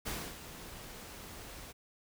pink noise with ADSR envelope, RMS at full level -37 dBFS, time 0.05-1.73 s, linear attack 21 ms, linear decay 270 ms, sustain -11 dB, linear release 24 ms, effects none

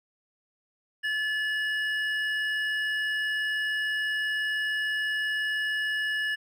triangle tone pair together, 1727 / 2900 Hz, A6 / F#7, -33 / -35 cents, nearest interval major sixth, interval 898 cents, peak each -25 / -33 dBFS, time 1.03-6.36 s, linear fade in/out 20 ms, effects none

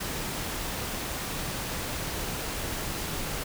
pink noise, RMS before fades -33 dBFS, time 0-3.44 s, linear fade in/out 10 ms, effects none

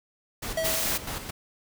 pink noise with tremolo, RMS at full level -33 dBFS, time 0.42-1.31 s, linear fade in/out 10 ms, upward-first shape square, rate 4.6 Hz, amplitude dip 55%
square tone with exponential decay, 647 Hz, E5, 32 cents flat, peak -24 dBFS, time 0.57-1.17 s, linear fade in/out 5 ms, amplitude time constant 130 ms
white noise, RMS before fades -28 dBFS, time 0.64-0.98 s, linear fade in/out 10 ms
effects none

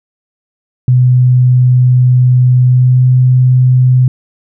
sine tone with pitch glide, 125.8 to 127.26 Hz, B2 to C3, +32 to -48 cents, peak -4 dBFS, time 0.88-4.08 s, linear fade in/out 2 ms, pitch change +20 cents, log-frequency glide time 2.64-3.06 s, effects none

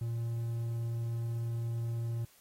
triangle tone, 116.3 Hz, A#2, 4 cents flat, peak -30 dBFS, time 0.01-2.25 s, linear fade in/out 5 ms, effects white hiss -63 dBFS RMS until 2.4 s + AAC 48 kbps

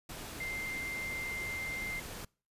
sine tone in noise, 2093 Hz, C7, in tune, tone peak -36 dBFS, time 0.4-2 s, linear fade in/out 5 ms, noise pink, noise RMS -44 dBFS, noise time 0.09-2.25 s, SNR +5 dB, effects noise-tail reverb RT60 0.4 s tail -26 dB re dry + resampled to 32000 Hz

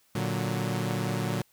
sawtooth chord, Bb augmented, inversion none, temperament equal, 116.54 / 146.83 / 185 Hz, Bb2 / D3 / F#3, 0 / 0 / 0 cents, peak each -27 / -29 / -28 dBFS, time 0.15-1.42 s, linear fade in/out 5 ms, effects white hiss -65 dBFS RMS until 1.52 s

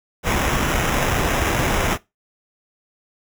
pink noise with sample-and-hold, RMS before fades -20 dBFS, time 0.23-1.98 s, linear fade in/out 50 ms, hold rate 4410 Hz, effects noise-tail reverb RT60 0.2 s tail -19 dB re dry

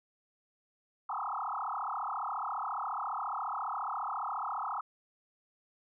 sine tone with frequency modulation, 1040 Hz, C6, 11 cents flat, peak -33 dBFS, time 1.09-4.81 s, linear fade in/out 5 ms, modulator 34.5 Hz, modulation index 8, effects none

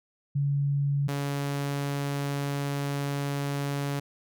sine / sawtooth tone pair in turn, 141.5 / 141.5 Hz, C#3 / C#3, +36 / +36 cents, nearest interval unison, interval 0 cents, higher neither, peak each -23 / -24 dBFS, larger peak first, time 0.35-1.08 / 1.08-4 s, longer second, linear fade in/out 10 ms, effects none

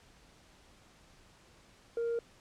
sine tone with tanh clipping, 466.2 Hz, A#4, in tune, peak -31 dBFS, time 1.97-2.19 s, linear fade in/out 2 ms, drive 1 dB, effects pink hiss -61 dBFS RMS until 2.4 s + low-pass 8000 Hz 12 dB/octave

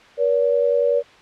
sine tone pair together, 480 / 570.8 Hz, B4 / D5, -49 / -49 cents, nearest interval minor third, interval 300 cents, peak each -18 dBFS, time 0.17-1.03 s, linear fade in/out 50 ms, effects white hiss -47 dBFS RMS until 1.21 s + low-pass 3000 Hz 12 dB/octave

